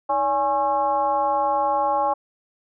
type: tone with frequency modulation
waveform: sine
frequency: 830.6 Hz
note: G#5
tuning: in tune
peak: -18 dBFS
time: 0.09-2.14 s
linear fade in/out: 10 ms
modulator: 257 Hz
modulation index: 1
effects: none

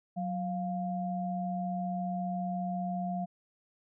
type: tone pair together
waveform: sine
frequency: 184.39 / 701 Hz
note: F#3 / F5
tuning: -6 / +6 cents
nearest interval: octave + major seventh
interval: 2312 cents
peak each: -33 / -35 dBFS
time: 0.16-3.26 s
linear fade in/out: 20 ms
effects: none

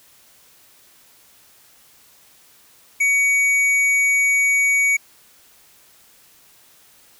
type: tone with tanh clipping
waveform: sine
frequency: 2250 Hz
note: C#7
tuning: 25 cents sharp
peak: -16 dBFS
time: 3-4.97 s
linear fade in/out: 10 ms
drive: 11 dB
effects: white hiss -52 dBFS RMS until 7.19 s

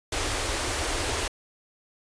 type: band-stop noise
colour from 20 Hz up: pink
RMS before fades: -28 dBFS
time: 0.12-1.28 s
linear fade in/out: 5 ms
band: 110 to 270 Hz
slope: 48 dB/octave
effects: resampled to 22050 Hz

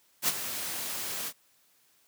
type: noise with ADSR envelope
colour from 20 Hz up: white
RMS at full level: -24 dBFS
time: 0.22-1.33 s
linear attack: 59 ms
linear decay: 33 ms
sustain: -11 dB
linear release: 58 ms
effects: white hiss -66 dBFS RMS until 2.07 s + high-pass 100 Hz 12 dB/octave

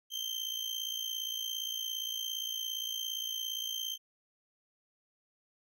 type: tone with amplitude modulation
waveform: 35% pulse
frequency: 3136 Hz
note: G7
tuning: in tune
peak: -30 dBFS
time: 0.1-3.98 s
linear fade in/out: 50 ms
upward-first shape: sine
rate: 57.4 Hz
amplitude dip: 70%
effects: none

